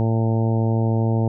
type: harmonic tone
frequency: 112.9 Hz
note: A2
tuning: 45 cents sharp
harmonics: 1 / 2 / 3 / 4 / 5 / 6 / 7 / 8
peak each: -18 / -24 / -28 / -30 / -32 / -34 / -35 / -36 dBFS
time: 0-1.28 s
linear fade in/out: 0 ms
effects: none